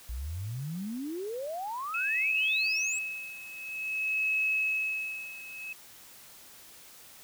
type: exponential sweep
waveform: sine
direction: up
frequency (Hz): 55.8 to 7960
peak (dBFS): -33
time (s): 0.09-2.99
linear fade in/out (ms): 5
type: tone with tremolo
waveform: sine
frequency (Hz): 2577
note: E7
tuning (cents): -40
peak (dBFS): -25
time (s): 1.94-5.73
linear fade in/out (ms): 5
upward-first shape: sine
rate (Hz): 0.5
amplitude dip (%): 85
effects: white hiss -52 dBFS RMS until 7.23 s